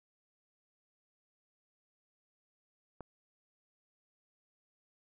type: click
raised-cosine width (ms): 1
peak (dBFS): -30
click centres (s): 3.007
effects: none